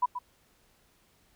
sine tone with echo, 987.8 Hz, B5, in tune, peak -21 dBFS, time 0.02-0.06 s, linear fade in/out 10 ms, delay 130 ms, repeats 1, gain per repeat -10 dB, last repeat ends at 0.19 s, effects pink hiss -66 dBFS RMS until 1.35 s

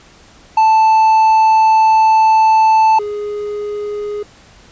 triangle tone pair in turn, 880 / 415.3 Hz, A5 / G#4, 0 / 0 cents, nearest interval octave + minor second, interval 1300 cents, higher first, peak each -5 / -17 dBFS, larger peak first, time 0.57-2.99 / 2.99-4.23 s, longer first, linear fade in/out 5 ms, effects pink hiss -44 dBFS RMS until 4.71 s + resampled to 16000 Hz

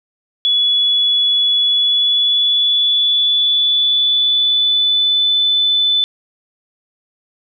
sine tone with pitch glide, 3402 to 3506 Hz, G#7 to A7, +41 to -7 cents, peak -11 dBFS, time 0.45-6.04 s, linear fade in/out 0 ms, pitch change +52 cents, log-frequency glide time 1.58-5.33 s, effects none

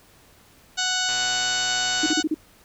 harmonic tone, 740 Hz, F#5, in tune, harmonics 1 / 2 / 3 / 4 / 5 / 6 / 7 / 8 / 9 / 10, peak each -32 / -27 / -39 / -29 / -30 / -30 / -35 / -32 / -35 / -32 dBFS, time 0.77-2.23 s, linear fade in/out 20 ms
click train, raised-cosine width 0.2 ms, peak -17 dBFS, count 127, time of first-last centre 1.09-2.114 s, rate 123 Hz
sine tone bursts, 311.1 Hz, D#4, in tune, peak -19 dBFS, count 5, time 2.03-2.344 s, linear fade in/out 5 ms, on 34 ms, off 36 ms
effects pink hiss -54 dBFS RMS until 2.64 s

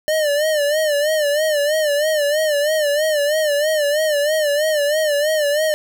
square tone with vibrato, 601 Hz, D5, 40 cents sharp, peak -16 dBFS, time 0.08-5.74 s, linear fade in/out 0 ms, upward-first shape sine, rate 3.1 Hz, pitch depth 88 cents each way, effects none

